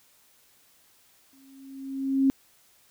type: tone with exponential growth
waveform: sine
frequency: 270 Hz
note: C#4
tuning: 45 cents flat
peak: -16 dBFS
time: 1.33-2.3 s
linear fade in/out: 0 ms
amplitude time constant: 210 ms
effects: white hiss -61 dBFS RMS until 2.9 s